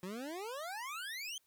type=exponential sweep; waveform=25% pulse; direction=up; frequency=174.61 to 3222 Hz; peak=-37 dBFS; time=0.03-1.38 s; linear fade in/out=2 ms; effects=white hiss -75 dBFS RMS until 1.46 s